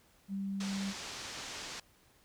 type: tone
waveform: sine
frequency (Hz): 196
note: G3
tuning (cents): 0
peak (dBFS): -34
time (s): 0.28-0.94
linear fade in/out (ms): 50
type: low-pass noise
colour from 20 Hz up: white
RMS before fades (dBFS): -44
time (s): 0.6-1.8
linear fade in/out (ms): 5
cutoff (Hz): 6500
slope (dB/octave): 24
effects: pink hiss -66 dBFS RMS until 2.24 s